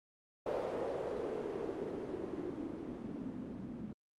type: noise with low-pass filter sweep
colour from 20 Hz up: blue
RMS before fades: -40 dBFS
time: 0.46-3.93 s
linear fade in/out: 5 ms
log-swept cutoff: 550 to 220 Hz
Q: 3.2
effects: Opus 24 kbps